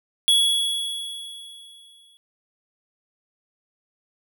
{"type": "tone with exponential decay", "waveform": "square", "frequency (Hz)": 3363, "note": "G#7", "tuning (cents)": 21, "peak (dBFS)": -14, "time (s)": [0.28, 2.17], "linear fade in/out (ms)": 0, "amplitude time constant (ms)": 410, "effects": []}